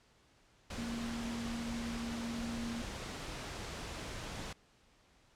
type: tone in noise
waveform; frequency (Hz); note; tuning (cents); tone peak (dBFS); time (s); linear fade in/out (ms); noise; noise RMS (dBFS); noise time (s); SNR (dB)
sine; 233.1; A#3; 0; -38; 0.78-2.82; 5; pink; -43; 0.7-4.53; +2
effects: pink hiss -67 dBFS RMS until 5.35 s + low-pass 7000 Hz 12 dB/octave